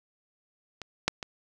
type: clicks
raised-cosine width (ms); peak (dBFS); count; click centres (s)
0.2; -21 / -6 / -18; 3; 0.817 / 1.08 / 1.228
effects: none